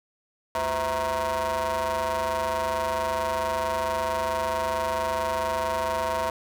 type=ring-modulated tone; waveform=30% pulse; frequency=142.5 Hz; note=C#3; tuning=48 cents sharp; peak=-19 dBFS; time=0.55-6.3 s; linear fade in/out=2 ms; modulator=796 Hz; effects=none